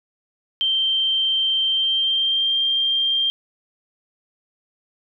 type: tone with pitch glide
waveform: sine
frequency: 3136 to 3183 Hz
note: G7 to G7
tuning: 0 to +26 cents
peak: -17 dBFS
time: 0.61-3.3 s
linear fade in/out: 0 ms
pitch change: +26 cents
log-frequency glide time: 1.67-2.57 s
effects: none